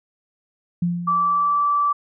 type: tone with exponential decay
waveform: sine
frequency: 173.8 Hz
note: F3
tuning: 8 cents flat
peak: -16 dBFS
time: 0.82-1.65 s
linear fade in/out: 5 ms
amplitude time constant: 180 ms
type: tone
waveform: sine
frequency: 1161 Hz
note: D6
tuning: 20 cents flat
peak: -16 dBFS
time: 1.07-1.93 s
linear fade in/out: 10 ms
effects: none